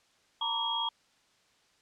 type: tone cluster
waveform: sine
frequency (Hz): 911 / 970 / 1159 / 3280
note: A#5 / B5 / D6 / G#7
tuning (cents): -40 / -31 / -23 / -22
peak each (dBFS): -34 / -38 / -40 / -31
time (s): 0.41-0.89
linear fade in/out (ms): 5
effects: white hiss -67 dBFS RMS until 1.81 s + low-pass 6000 Hz 12 dB/octave